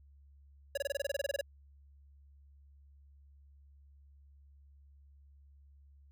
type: tone bursts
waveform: square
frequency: 561 Hz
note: C#5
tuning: 21 cents sharp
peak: -32 dBFS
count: 14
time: 0.75-1.412 s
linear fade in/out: 5 ms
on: 25 ms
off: 24 ms
effects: added 70 Hz sine -57 dBFS peak until 6.11 s